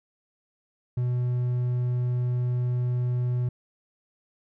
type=tone; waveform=triangle; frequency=123.47 Hz; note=B2; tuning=in tune; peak=-21 dBFS; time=0.97-3.49 s; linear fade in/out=5 ms; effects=none